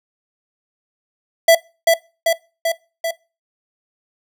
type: tone with echo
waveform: square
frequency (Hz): 663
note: E5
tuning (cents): +10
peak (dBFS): -7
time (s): 1.48-1.55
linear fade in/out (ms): 5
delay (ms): 390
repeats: 4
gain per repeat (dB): -3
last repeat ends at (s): 3.11
effects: noise-tail reverb RT60 0.3 s tail -21 dB re dry